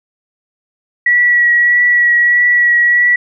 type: tone with vibrato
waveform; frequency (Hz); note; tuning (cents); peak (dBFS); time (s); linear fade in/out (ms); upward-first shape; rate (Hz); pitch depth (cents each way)
sine; 1932; B6; -39; -7; 1.06-3.16; 5; triangle; 1.6; 18
effects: none